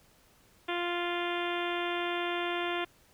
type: harmonic tone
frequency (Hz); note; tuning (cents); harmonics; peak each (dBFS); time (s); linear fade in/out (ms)
348.8; F4; -2; 1 / 2 / 3 / 4 / 5 / 6 / 7 / 8 / 9 / 10; -34 / -37 / -39 / -40 / -41 / -42 / -42 / -43 / -44 / -44; 0.68-2.85; 10
effects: pink hiss -63 dBFS RMS until 3.13 s